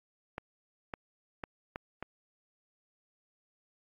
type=clicks; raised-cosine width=0.5 ms; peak=-22 dBFS; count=5; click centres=0.381 / 0.938 / 1.438 / 1.759 / 2.026 s; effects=AAC 32 kbps